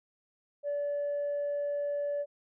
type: tone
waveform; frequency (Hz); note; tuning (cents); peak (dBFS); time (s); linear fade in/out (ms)
sine; 577; D5; -31; -28; 0.63-2.26; 50
effects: tanh soft clip ceiling -27 dBFS